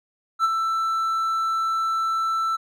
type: tone with ADSR envelope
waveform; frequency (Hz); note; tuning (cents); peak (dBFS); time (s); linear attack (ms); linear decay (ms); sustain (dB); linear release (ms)
triangle; 1329; E6; +14; -13; 0.39-2.57; 52; 29; -6; 19
effects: none